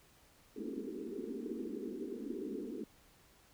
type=band-pass noise; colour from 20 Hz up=pink; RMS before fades=-42 dBFS; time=0.56-2.84 s; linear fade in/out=5 ms; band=210 to 450 Hz; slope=96 dB/octave; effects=pink hiss -65 dBFS RMS until 3.53 s